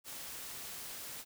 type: noise with amplitude modulation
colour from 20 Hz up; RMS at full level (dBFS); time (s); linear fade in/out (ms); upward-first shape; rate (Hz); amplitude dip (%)
white; -44; 0.04-1.25; 50; sine; 241; 25
effects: none